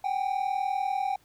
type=tone pair together; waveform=triangle; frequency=761 / 801.2 Hz; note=F#5 / G5; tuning=+48 / +38 cents; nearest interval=minor second; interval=90 cents; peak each=-27 dBFS; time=0.04-1.16 s; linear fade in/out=5 ms; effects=pink hiss -63 dBFS RMS until 1.24 s